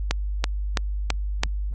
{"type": "click train", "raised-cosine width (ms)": 0.2, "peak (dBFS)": -4, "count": 5, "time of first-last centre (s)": [0.11, 1.435], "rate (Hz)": 3.02, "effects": ["added 50 Hz sine -24 dBFS peak until 1.74 s", "AAC 32 kbps"]}